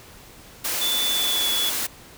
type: high-pass noise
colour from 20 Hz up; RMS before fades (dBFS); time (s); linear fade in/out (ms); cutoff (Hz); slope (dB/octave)
white; -26; 0.64-1.87; 10; 210; 96
type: tone with pitch glide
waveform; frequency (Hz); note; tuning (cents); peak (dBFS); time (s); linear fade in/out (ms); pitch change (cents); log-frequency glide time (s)
sine; 3491 to 3411; A7 to G#7; -14 to +46; -22; 0.81-1.7; 10; -40; 1.07-1.53
effects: pink hiss -46 dBFS RMS until 2.17 s